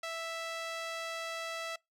sawtooth tone with band-pass filter, 659.3 Hz, E5, in tune, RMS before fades -39 dBFS, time 0.03-1.76 s, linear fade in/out 5 ms, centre 2700 Hz, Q 0.5, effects noise-tail reverb RT60 0.2 s tail -25 dB re dry

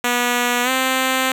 5% pulse tone with pitch glide, 243.3 to 260.8 Hz, B3 to C4, -26 to -5 cents, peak -5 dBFS, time 0.04-1.32 s, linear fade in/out 2 ms, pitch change +121 cents, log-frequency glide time 0.63-0.7 s, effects none

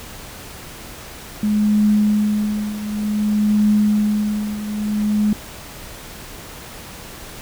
sine tone with tremolo, 210.2 Hz, G#3, 21 cents sharp, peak -11 dBFS, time 1.43-5.33 s, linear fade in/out 2 ms, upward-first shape triangle, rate 0.55 Hz, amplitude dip 80%, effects pink hiss -36 dBFS RMS until 7.41 s

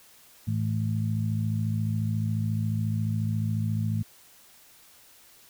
harmonic tone, 54.2 Hz, A1, 25 cents flat, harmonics 2 / 3 / 4, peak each -26 / -32 / -32 dBFS, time 0.47-4.03 s, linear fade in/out 10 ms, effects white hiss -55 dBFS RMS until 5.49 s

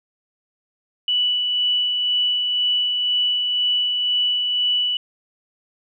sine tone with tremolo, 2960 Hz, F#7, in tune, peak -16 dBFS, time 1.08-4.97 s, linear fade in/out 2 ms, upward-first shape sine, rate 2 Hz, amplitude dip 30%, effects none

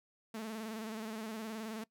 sawtooth tone with vibrato, 219.8 Hz, A3, 2 cents flat, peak -36 dBFS, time 0.34-1.84 s, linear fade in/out 5 ms, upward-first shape square, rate 19 Hz, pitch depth 44 cents each way, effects noise-tail reverb RT60 0.1 s tail -21 dB re dry

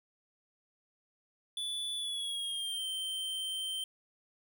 square tone with pitch glide, 3463 to 3121 Hz, A7 to G7, -28 to -8 cents, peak -35 dBFS, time 1.57-3.84 s, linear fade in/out 2 ms, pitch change -180 cents, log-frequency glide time 1.96-2.85 s, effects none

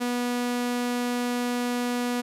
sawtooth tone, 243.9 Hz, B3, 21 cents flat, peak -21 dBFS, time 0-2.22 s, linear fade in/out 20 ms, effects resampled to 32000 Hz

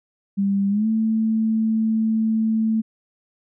sine tone with pitch glide, 198.2 to 221.2 Hz, G3 to A3, +19 to +9 cents, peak -17 dBFS, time 0.37-2.82 s, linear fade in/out 20 ms, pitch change +190 cents, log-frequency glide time 0.69-0.87 s, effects none

